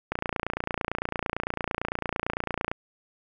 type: click train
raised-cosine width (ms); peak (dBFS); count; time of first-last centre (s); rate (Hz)
0.5; -12; 76; 0.12-2.715; 28.9
effects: none